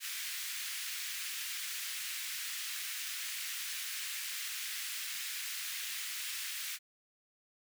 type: high-pass noise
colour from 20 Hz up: pink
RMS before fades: -40 dBFS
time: 0-6.79 s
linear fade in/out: 50 ms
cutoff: 1800 Hz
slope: 24 dB/octave
effects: none